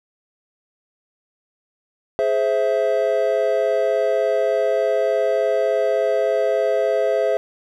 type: chord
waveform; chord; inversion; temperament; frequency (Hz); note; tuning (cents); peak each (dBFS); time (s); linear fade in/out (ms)
triangle; Ab augmented; none; equal with one note detuned; 419.9 / 523.3 / 659.3; Ab4 / C5 / E5; +19 / 0 / 0; -20 / -19 / -18; 2.19-7.37; 0
effects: none